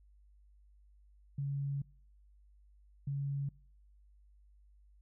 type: tone bursts at uneven times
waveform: sine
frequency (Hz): 140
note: C#3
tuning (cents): +18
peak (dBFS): -33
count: 2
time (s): 1.38-1.82 / 3.07-3.49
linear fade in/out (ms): 5
effects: noise-tail reverb RT60 0.6 s tail -24 dB re dry + added 50 Hz sine -60 dBFS peak until 5.01 s